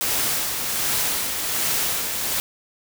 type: noise with tremolo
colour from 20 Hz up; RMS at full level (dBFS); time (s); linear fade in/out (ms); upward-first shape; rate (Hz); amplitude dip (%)
white; -22; 0.01-2.4; 0; sine; 1.3; 40
effects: none